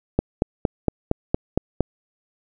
click train, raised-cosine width 2 ms, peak -4 dBFS, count 8, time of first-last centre 0.19-1.807 s, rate 4.33 Hz, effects none

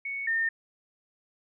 sine tone pair in turn, 2219 / 1818.5 Hz, C#7 / A#6, +1 / -43 cents, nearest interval minor third, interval 344 cents, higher first, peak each -31 / -24 dBFS, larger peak second, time 0.05-0.27 / 0.27-0.49 s, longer neither, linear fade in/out 5 ms, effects none

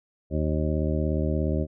harmonic tone, 77 Hz, D#2, 17 cents flat, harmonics 1 / 2 / 3 / 4 / 5 / 7 / 8, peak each -26 / -29 / -31 / -32 / -33 / -34 / -35 dBFS, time 0.3-1.67 s, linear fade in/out 50 ms, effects none

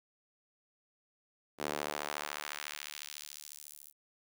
sawtooth tone with high-pass filter sweep, 74 Hz, D2, 14 cents sharp, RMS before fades -42 dBFS, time 1.58-3.93 s, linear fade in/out 50 ms, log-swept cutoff 350 to 12000 Hz, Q 0.85, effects none

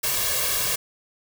white noise with comb filter, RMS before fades -24 dBFS, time 0.03-0.76 s, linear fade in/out 10 ms, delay 1.8 ms, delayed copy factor +0.95, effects none

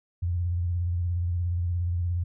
sine tone with vibrato, 87.31 Hz, F2, in tune, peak -24 dBFS, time 0.22-2.24 s, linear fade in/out 10 ms, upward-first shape sine, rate 17 Hz, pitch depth 58 cents each way, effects none

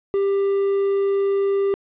triangle tone, 395.7 Hz, G4, 16 cents sharp, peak -15 dBFS, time 0.14-1.74 s, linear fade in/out 0 ms, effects resampled to 8000 Hz + 9-bit

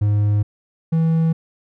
triangle tone pair in turn, 103.83 / 162.69 Hz, G#2 / E3, 0 / -22 cents, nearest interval minor sixth, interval 778 cents, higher second, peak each -12 dBFS, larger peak neither, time 0.01-0.43 / 0.92-1.33 s, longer first, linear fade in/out 10 ms, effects none

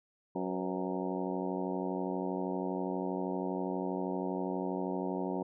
harmonic tone with a mistuned harmonic, 92.5 Hz, F#2, in tune, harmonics 2 / 3 / 4 / 5 / 6 / 7 / 8 / 9 / 10, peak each -38 / -38 / -38 / -43 / -44 / -44 / -45 / -46 / -44 dBFS, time 0.35-5.43 s, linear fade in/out 5 ms, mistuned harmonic 5, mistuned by +69 cents, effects none

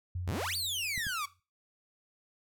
sine tone with exponential decay, 89.4 Hz, F2, 41 cents sharp, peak -32 dBFS, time 0.15-1.4 s, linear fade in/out 5 ms, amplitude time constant 270 ms
sawtooth exponential two-way sweep, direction up then down, 65.5 to 4699 to 1103 Hz, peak -29 dBFS, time 0.27-1.26 s, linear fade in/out 10 ms, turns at 0.56 s
clicks, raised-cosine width 5 ms, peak -30 dBFS, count 2, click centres 0.978 / 1.068 s
effects noise-tail reverb RT60 0.3 s tail -18 dB re dry

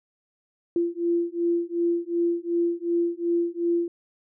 sine beating tone pair, 341.1 / 343.8 Hz, F4 / F4, -41 / -27 cents, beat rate 2.7 Hz, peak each -25 dBFS, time 0.76-3.88 s, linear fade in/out 2 ms, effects none

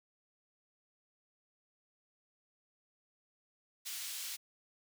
pink high-pass noise, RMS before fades -42 dBFS, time 3.85-4.37 s, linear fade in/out 20 ms, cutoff 3200 Hz, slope 12 dB/octave, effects none

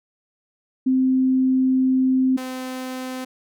sine / sawtooth tone pair in turn, 260.1 / 257.3 Hz, C4 / C4, -10 / -29 cents, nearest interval unison, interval 19 cents, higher first, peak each -15 / -24 dBFS, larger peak first, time 0.86-2.37 / 2.37-3.25 s, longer first, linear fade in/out 10 ms, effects none

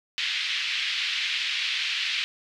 pink band-pass noise, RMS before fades -28 dBFS, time 0.18-2.24 s, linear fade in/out 0 ms, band 2200 to 4000 Hz, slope 24 dB/octave, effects none

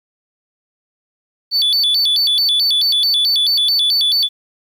sine tone with vibrato, 3951 Hz, B7, in tune, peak -9 dBFS, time 1.51-4.29 s, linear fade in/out 50 ms, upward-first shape square, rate 4.6 Hz, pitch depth 230 cents each way, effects tanh soft clip ceiling -11 dBFS + 8-bit

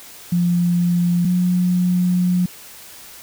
sine tone pair in turn, 174.61 / 179.52 Hz, F3 / F3, 0 / +48 cents, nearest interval unison, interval 48 cents, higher second, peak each -14 dBFS, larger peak neither, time 0.32-1.25 / 1.25-2.46 s, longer second, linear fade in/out 5 ms, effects white hiss -40 dBFS RMS until 3.22 s

